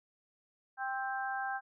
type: harmonic tone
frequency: 262.8 Hz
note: C4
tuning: 8 cents sharp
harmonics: 3 / 4 / 5 / 6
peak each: -36 / -45 / -45 / -38 dBFS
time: 0.77-1.61 s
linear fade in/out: 50 ms
effects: none